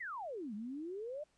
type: exponential two-way sweep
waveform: sine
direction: down then up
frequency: 2093 to 200 to 622 Hz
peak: -40 dBFS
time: 0-1.24 s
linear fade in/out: 10 ms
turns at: 0.54 s
effects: pink hiss -75 dBFS RMS until 1.37 s + resampled to 22050 Hz